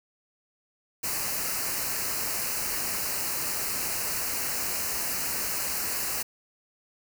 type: band-stop noise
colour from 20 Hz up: white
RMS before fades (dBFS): -30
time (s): 1.03-6.23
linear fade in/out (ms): 10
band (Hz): 2900 to 4100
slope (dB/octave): 96
effects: none